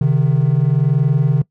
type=tone pair together; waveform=triangle; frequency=132.9 / 153.75 Hz; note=C3 / D#3; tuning=+27 / -20 cents; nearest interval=minor third; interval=253 cents; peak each=-12 dBFS; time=0.01-1.42 s; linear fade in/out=5 ms; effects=noise-tail reverb RT60 0.1 s tail -21 dB re dry + tanh soft clip ceiling -3 dBFS